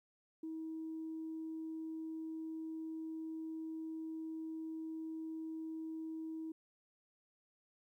sine tone, 320.2 Hz, D#4, 50 cents sharp, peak -40 dBFS, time 0.43-6.52 s, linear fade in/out 5 ms, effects tanh soft clip ceiling -36 dBFS + 13-bit

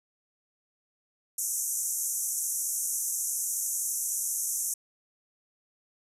pink band-pass noise, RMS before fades -31 dBFS, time 1.38-4.74 s, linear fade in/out 5 ms, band 5900 to 13000 Hz, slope 96 dB/octave, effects none

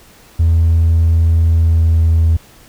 triangle tone with pitch glide, 82.41 to 81.65 Hz, E2 to E2, 0 to -16 cents, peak -5 dBFS, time 0.39-2.37 s, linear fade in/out 10 ms, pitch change -16 cents, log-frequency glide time 1.43-2.05 s, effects tanh soft clip ceiling -4 dBFS + pink hiss -44 dBFS RMS until 2.68 s

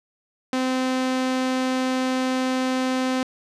sawtooth tone, 258.1 Hz, C4, 23 cents flat, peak -17 dBFS, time 0.53-3.23 s, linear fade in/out 2 ms, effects low-pass 7000 Hz 12 dB/octave

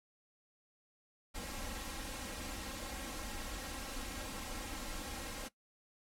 pink noise with comb filter, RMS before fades -43 dBFS, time 1.34-5.49 s, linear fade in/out 20 ms, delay 3.7 ms, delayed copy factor +0.8, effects noise-tail reverb RT60 0.1 s tail -18 dB re dry + low-pass 12000 Hz 12 dB/octave

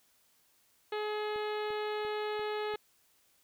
harmonic tone, 423.1 Hz, G#4, 32 cents sharp, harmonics 1 / 2 / 3 / 4 / 5 / 6 / 7 / 8 / 9 / 10, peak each -34 / -40 / -44 / -46 / -48 / -50 / -51 / -52 / -53 / -54 dBFS, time 0.92-2.76 s, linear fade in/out 5 ms
click train, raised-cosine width 2 ms, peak -39 dBFS, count 5, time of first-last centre 1.36-2.739 s, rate 2.9 Hz
effects white hiss -69 dBFS RMS until 3.43 s

